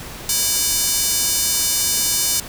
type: tone with high-pass filter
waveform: square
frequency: 329.6 Hz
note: E4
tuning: in tune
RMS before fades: -19 dBFS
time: 0.29-2.4 s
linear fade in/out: 2 ms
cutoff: 6100 Hz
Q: 1.1
effects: pink hiss -34 dBFS RMS until 2.48 s